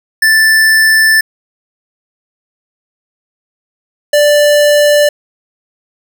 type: tone pair in turn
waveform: square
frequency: 1762 / 588 Hz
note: A6 / D5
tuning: +2 / +2 cents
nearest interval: octave + perfect fifth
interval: 1900 cents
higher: first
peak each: -6 dBFS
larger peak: neither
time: 0.22-1.21 / 4.13-5.09 s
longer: first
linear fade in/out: 5 ms
effects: none